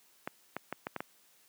clicks, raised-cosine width 0.5 ms, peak -20 dBFS, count 6, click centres 0.275 / 0.566 / 0.726 / 0.869 / 0.963 / 1.005 s, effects white hiss -65 dBFS RMS until 1.48 s + high-pass 150 Hz 12 dB/octave

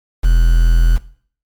triangle tone with quantisation, 41.66 Hz, E1, 19 cents sharp, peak -5 dBFS, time 0.23-0.98 s, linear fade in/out 20 ms, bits 5, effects noise-tail reverb RT60 0.5 s tail -18 dB re dry + MP3 96 kbps

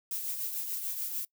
violet noise with tremolo, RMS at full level -33 dBFS, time 0.11-1.25 s, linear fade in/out 2 ms, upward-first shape triangle, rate 6.8 Hz, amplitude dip 50%, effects noise-tail reverb RT60 0.1 s tail -23 dB re dry

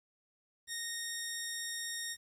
10% pulse tone, 1856 Hz, A#6, 8 cents flat, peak -28 dBFS, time 0.67-2.17 s, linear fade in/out 50 ms, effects low-pass 12000 Hz 12 dB/octave + 11-bit

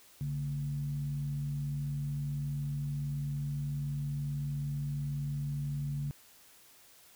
sine tone with frequency modulation, 143.5 Hz, D3, 40 cents flat, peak -32 dBFS, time 0.21-6.11 s, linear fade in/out 0 ms, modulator 81.5 Hz, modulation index 0.38, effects white hiss -59 dBFS RMS until 7.15 s

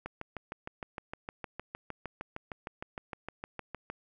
click train, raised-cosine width 0.5 ms, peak -23 dBFS, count 26, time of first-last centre 0.06-3.9 s, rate 6.51 Hz, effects none

